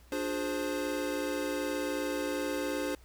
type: chord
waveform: square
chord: D half-diminished seventh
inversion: none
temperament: equal with one note detuned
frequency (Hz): 293.7 / 356.4 / 415.3 / 523.3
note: D4 / F4 / Ab4 / C5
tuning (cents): 0 / +35 / 0 / 0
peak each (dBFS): -36 / -40 / -40 / -36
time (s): 0.12-2.95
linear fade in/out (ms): 2
effects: added 61 Hz sine -55 dBFS peak until 3.04 s + pink hiss -62 dBFS RMS until 3.04 s